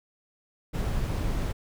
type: noise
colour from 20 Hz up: brown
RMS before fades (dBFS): -28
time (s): 0.73-1.53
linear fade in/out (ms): 20
effects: none